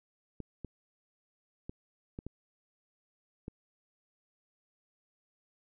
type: clicks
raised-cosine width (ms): 3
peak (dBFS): -27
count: 6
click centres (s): 0.403 / 0.647 / 1.695 / 2.189 / 2.266 / 3.481
effects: none